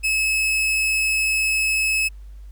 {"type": "tone", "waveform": "40% pulse", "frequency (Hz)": 2586, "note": "E7", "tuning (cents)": -34, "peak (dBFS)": -17, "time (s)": [0.03, 2.09], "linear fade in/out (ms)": 20, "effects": ["added 50 Hz sine -36 dBFS peak until 2.51 s", "pink hiss -62 dBFS RMS until 2.51 s"]}